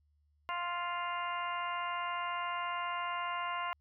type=harmonic tone; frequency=349.2 Hz; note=F4; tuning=in tune; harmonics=2 / 3 / 4 / 5 / 6 / 7 / 8; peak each=-42 / -36 / -43 / -49 / -44 / -54 / -45 dBFS; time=0.49-3.73 s; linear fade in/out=0 ms; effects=added 74 Hz sine -69 dBFS peak until 3.8 s